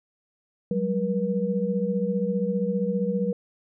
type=tone cluster; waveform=sine; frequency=183.8 / 198.9 / 480.6 Hz; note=F#3 / G3 / B4; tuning=-11 / +25 / -47 cents; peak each=-27 dBFS; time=0.71-3.33 s; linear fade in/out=2 ms; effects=none